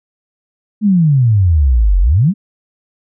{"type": "exponential two-way sweep", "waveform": "sine", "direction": "down then up", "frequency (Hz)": [220, 43.06, 220], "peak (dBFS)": -7, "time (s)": [0.81, 2.34], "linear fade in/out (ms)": 50, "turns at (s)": 2, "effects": []}